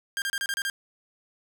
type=tone bursts; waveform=sawtooth; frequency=1601 Hz; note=G6; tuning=36 cents sharp; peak=-23 dBFS; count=7; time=0.17-0.699 s; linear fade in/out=0 ms; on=49 ms; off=31 ms; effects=none